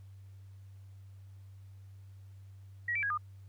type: tone with pitch steps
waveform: sine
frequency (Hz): 1911 / 2327 / 1650 / 1216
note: A#6 / D7 / G#6 / D#6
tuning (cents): +43 / -17 / -12 / -40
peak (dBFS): -30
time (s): 2.88-3.176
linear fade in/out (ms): 5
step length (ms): 74
effects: added 97 Hz sine -49 dBFS peak until 3.48 s + pink hiss -72 dBFS RMS until 3.48 s